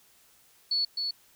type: tone with echo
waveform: sine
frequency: 4419 Hz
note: C#8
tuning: 6 cents flat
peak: -24 dBFS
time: 0.71-0.85 s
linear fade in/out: 5 ms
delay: 260 ms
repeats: 1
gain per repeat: -4 dB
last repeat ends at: 1.11 s
effects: white hiss -61 dBFS RMS until 1.35 s